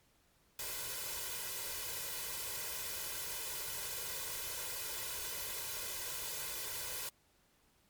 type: noise with comb filter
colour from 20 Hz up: white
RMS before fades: -41 dBFS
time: 0.59-7.09 s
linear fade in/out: 2 ms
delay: 2 ms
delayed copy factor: +0.75
effects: pink hiss -71 dBFS RMS until 7.89 s + MP3 96 kbps